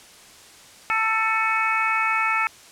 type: harmonic tone with a mistuned harmonic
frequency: 443.5 Hz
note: A4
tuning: 14 cents sharp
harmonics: 2 / 3 / 4 / 5 / 6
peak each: -27 / -23 / -29 / -25 / -27 dBFS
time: 0.9-2.47 s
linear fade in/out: 0 ms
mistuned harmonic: 6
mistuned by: -64 cents
effects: white hiss -47 dBFS RMS until 2.71 s + low-pass 9000 Hz 12 dB/octave